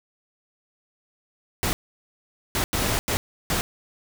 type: noise bursts at uneven times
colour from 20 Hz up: pink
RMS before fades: -24 dBFS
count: 5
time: 1.63-1.73 / 2.55-2.64 / 2.73-2.99 / 3.08-3.17 / 3.5-3.61 s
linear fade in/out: 0 ms
effects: none